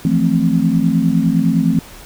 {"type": "chord", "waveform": "sine", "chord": "F major seventh", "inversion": "third", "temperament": "equal", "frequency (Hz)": [164.81, 174.61, 220, 261.6], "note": ["E3", "F3", "A3", "C4"], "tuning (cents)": [0, 0, 0, 0], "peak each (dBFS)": -17, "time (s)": [0.05, 1.79], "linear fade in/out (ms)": 2, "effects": ["pink hiss -38 dBFS RMS until 2.05 s"]}